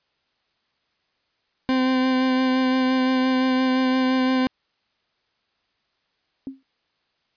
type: tone with vibrato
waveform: 40% pulse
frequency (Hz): 258.6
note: C4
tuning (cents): -20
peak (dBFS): -17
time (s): 1.69-4.47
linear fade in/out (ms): 0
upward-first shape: sine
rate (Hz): 5.8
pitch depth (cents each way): 14
type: tone with exponential decay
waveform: sine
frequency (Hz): 267.6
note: C4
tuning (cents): +39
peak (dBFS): -25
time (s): 6.47-6.63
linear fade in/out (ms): 1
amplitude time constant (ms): 33
effects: white hiss -70 dBFS RMS until 7.36 s + resampled to 11025 Hz